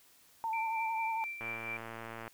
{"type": "tone with vibrato", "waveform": "sine", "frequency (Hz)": 895, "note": "A5", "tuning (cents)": 29, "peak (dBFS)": -32, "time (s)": [0.44, 1.24], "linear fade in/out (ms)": 0, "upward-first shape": "triangle", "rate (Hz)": 11, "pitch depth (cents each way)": 41}
{"type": "tone with tremolo", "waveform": "sine", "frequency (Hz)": 2349, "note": "D7", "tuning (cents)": 0, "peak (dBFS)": -36, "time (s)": [0.53, 1.77], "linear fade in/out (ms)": 2, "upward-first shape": "sine", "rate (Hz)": 4.4, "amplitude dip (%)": 55}
{"type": "click train", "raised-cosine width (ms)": 0.5, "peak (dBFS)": -28, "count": 100, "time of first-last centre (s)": [1.41, 2.278], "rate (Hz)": 114}
{"effects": ["white hiss -63 dBFS RMS until 2.33 s"]}